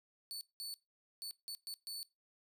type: tone bursts at uneven times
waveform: sawtooth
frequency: 4473 Hz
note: C#8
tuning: 15 cents sharp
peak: -39 dBFS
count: 6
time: 0.31-0.41 / 0.6-0.74 / 1.22-1.31 / 1.48-1.55 / 1.67-1.74 / 1.87-2.03 s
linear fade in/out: 0 ms
effects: noise-tail reverb RT60 0.2 s tail -20 dB re dry